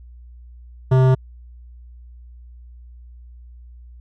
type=tone with hard clipping; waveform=sine; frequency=130 Hz; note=C3; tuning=11 cents flat; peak=-13 dBFS; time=0.91-1.15 s; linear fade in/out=10 ms; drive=15 dB; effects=added 60 Hz sine -39 dBFS peak until 4 s